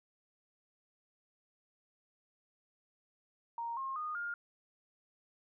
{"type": "tone with pitch steps", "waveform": "sine", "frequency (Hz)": [932.3, 1070.9, 1230.2, 1413.1], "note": ["A#5", "C6", "D#6", "F6"], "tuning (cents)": [0, 40, -20, 20], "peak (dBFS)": -36, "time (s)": [3.58, 4.34], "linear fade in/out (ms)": 2, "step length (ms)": 190, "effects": []}